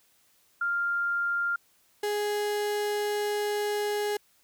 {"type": "tone pair in turn", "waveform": ["sine", "35% pulse"], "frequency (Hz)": [1396.9, 415.3], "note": ["F6", "G#4"], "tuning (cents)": [0, 0], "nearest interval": "octave + major sixth", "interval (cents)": 2100, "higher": "first", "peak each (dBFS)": -25, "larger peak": "neither", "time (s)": [[0.61, 1.56], [2.03, 4.17]], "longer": "second", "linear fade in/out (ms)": 5, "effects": ["white hiss -65 dBFS RMS until 4.43 s"]}